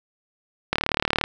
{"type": "click train", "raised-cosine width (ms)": 0.3, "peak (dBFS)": -4, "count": 20, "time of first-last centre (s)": [0.73, 1.239], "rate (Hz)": 37.3, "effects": []}